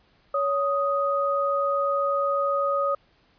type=tone pair together; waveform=sine; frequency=561 / 1247.1 Hz; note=C#5 / D#6; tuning=+21 / +4 cents; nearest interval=octave + major second; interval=1383 cents; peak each=-24 dBFS; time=0.34-2.95 s; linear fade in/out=5 ms; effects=pink hiss -62 dBFS RMS until 3.38 s + resampled to 11025 Hz